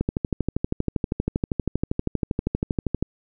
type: click train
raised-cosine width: 3 ms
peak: -9 dBFS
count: 39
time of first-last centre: 0.01-3.026 s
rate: 12.6 Hz
effects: none